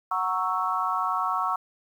sine chord, F# dominant seventh, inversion none, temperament equal, 740 / 932.3 / 1108.7 / 1318.5 Hz, F#5 / A#5 / C#6 / E6, 0 / 0 / 0 / 0 cents, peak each -31 / -31 / -27 / -29 dBFS, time 0.11-1.56 s, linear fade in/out 5 ms, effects 9-bit

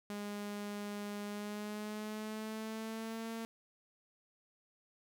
sawtooth tone with pitch glide, 205.5 to 226.7 Hz, G#3 to A#3, -18 to -48 cents, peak -36 dBFS, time 0.1-3.45 s, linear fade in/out 0 ms, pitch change +170 cents, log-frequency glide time 1.25-3.31 s, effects none

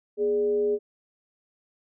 sine tone with frequency modulation, 415.3 Hz, G#4, in tune, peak -21 dBFS, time 0.17-0.79 s, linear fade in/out 50 ms, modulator 173 Hz, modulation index 0.33, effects none

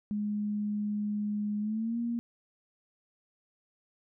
sine tone with pitch glide, 208.3 to 235.2 Hz, G#3 to A#3, +5 to +16 cents, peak -29 dBFS, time 0.11-2.19 s, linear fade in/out 0 ms, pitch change +211 cents, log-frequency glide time 1.6-1.98 s, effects none

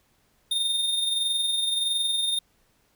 square tone with amplitude modulation, 3651 Hz, A#7, 37 cents flat, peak -22 dBFS, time 0.51-2.39 s, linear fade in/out 5 ms, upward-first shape sine, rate 21.5 Hz, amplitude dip 40%, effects pink hiss -66 dBFS RMS until 2.95 s

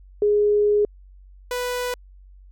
sine / sawtooth tone pair in turn, 415.3 / 493.9 Hz, G#4 / B4, 0 / 0 cents, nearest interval minor third, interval 300 cents, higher second, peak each -15 / -20 dBFS, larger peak first, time 0.22-0.85 / 1.51-1.94 s, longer first, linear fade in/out 2 ms, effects added 47 Hz sine -44 dBFS peak until 2.51 s

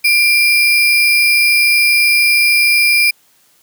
sine tone with sample-and-hold, 2373 Hz, D7, 17 cents sharp, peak -8 dBFS, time 0.04-3.11 s, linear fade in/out 10 ms, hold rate 7350 Hz, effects white hiss -53 dBFS RMS until 3.62 s + high-pass 80 Hz 12 dB/octave

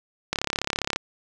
click train, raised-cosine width 0.2 ms, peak -6 dBFS, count 23, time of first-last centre 0.33-0.96 s, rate 34.9 Hz, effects none

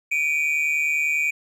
triangle tone pair together, 2312 / 2462 Hz, D7 / D#7, -28 / -19 cents, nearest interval minor second, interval 109 cents, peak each -21 dBFS, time 0.11-1.31 s, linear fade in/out 10 ms, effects none

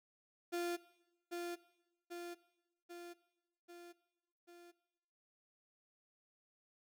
35% pulse tone with echo, 347.3 Hz, F4, 10 cents flat, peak -35 dBFS, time 0.52-0.77 s, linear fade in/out 20 ms, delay 790 ms, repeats 5, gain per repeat -4 dB, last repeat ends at 4.72 s, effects noise-tail reverb RT60 0.9 s tail -18 dB re dry

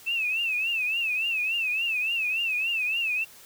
sine tone with vibrato, 2622 Hz, E7, 10 cents flat, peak -24 dBFS, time 0.06-3.25 s, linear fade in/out 20 ms, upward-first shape triangle, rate 3.5 Hz, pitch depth 140 cents each way, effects white hiss -50 dBFS RMS until 3.45 s

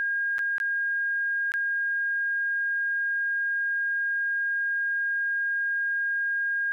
sine tone with dropouts, 1621 Hz, G#6, 42 cents flat, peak -24 dBFS, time 0-6.72 s, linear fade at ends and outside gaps 0 ms, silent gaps 0.383-0.391 / 0.582-0.601 / 1.519-1.539 s, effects 11-bit

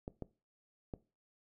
clicks, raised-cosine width 2 ms, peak -27 dBFS, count 3, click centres 0.079 / 0.223 / 0.938 s, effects noise-tail reverb RT60 0.3 s tail -19 dB re dry

